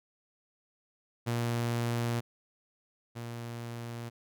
sawtooth tone pair in turn, 118.2 / 117.72 Hz, A#2 / A#2, +24 / +17 cents, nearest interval unison, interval 7 cents, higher first, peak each -25 / -34 dBFS, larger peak first, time 1.26-2.21 / 3.15-4.1 s, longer neither, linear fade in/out 20 ms, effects none

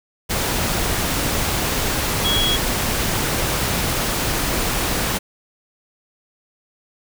sine tone in noise, 3322 Hz, G#7, in tune, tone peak -18 dBFS, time 2.24-2.57 s, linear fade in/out 20 ms, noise pink, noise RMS -21 dBFS, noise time 0.29-5.19 s, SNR 0 dB, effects none

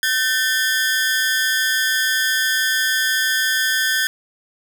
sawtooth ring-modulated tone, 1661.2 Hz, G#6, in tune, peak -10 dBFS, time 0.03-4.07 s, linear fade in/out 0 ms, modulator 127 Hz, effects none

